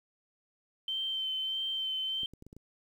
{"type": "tone with vibrato", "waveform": "sine", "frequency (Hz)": 3101, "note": "G7", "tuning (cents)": -19, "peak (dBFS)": -31, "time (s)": [0.88, 2.26], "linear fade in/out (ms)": 2, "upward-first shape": "sine", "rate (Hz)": 1.6, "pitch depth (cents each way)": 18}
{"type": "clicks", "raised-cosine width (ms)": 3, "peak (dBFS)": -36, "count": 6, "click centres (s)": [2.233, 2.336, 2.424, 2.466, 2.529, 2.566]}
{"effects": ["10-bit"]}